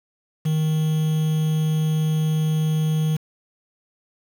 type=tone with quantisation; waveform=triangle; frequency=156.2 Hz; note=D#3; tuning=7 cents sharp; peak=-16 dBFS; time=0.45-3.17 s; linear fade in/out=10 ms; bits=6; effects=none